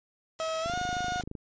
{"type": "noise", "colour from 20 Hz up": "white", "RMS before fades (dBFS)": -44, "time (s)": [0.39, 1.23], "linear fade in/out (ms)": 0}
{"type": "tone with pitch glide", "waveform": "30% pulse", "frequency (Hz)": [643, 721.7], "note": ["E5", "F#5"], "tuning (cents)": [-43, -43], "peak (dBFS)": -27, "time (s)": [0.4, 1.21], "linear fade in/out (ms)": 0, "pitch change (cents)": 200, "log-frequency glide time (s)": [0.61, 0.75]}
{"type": "click train", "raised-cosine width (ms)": 3, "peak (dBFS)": -26, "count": 19, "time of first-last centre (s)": [0.66, 1.352], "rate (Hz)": 26}
{"effects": ["resampled to 16000 Hz"]}